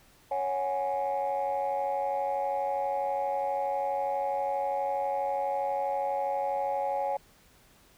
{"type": "chord", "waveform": "sine", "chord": "C# suspended fourth", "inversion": "none", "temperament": "just", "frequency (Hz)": [554.4, 739.2, 831.5], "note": ["C#5", "F#5", "G#5"], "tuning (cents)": [0, -2, 2], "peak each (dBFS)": [-30, -33, -29], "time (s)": [0.31, 7.17], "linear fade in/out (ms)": 5, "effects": ["tanh soft clip ceiling -22 dBFS", "pink hiss -60 dBFS RMS until 7.97 s"]}